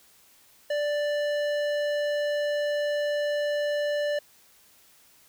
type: tone with low-pass filter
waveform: square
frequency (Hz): 587.3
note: D5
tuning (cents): 0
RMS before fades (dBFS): -27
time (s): 0.7-4.19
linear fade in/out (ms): 5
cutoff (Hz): 4100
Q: 0.62
effects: white hiss -58 dBFS RMS until 5.28 s